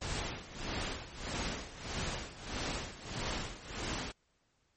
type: noise with tremolo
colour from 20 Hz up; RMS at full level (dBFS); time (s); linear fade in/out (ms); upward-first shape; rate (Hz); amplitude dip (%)
pink; -36; 0.01-4.12; 10; sine; 1.6; 80
effects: pink hiss -75 dBFS RMS until 4.76 s + MP3 32 kbps